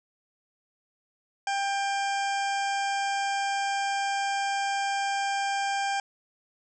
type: harmonic tone with a mistuned harmonic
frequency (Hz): 794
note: G5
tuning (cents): +22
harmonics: 1 / 2 / 3 / 4 / 6 / 7 / 8 / 9 / 10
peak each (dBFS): -27 / -33 / -37 / -39 / -43 / -44 / -45 / -46 / -47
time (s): 1.47-6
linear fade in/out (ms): 2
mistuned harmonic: 7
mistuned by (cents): -45
effects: none